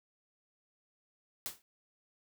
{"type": "noise with exponential decay", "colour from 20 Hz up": "white", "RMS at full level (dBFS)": -35, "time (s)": [1.46, 1.62], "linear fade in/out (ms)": 0, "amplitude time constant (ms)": 33, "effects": []}